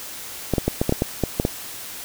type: clicks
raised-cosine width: 2 ms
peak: -5 dBFS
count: 10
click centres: 0.537 / 0.582 / 0.68 / 0.815 / 0.894 / 0.924 / 1.021 / 1.237 / 1.399 / 1.451 s
effects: white hiss -35 dBFS RMS until 2.04 s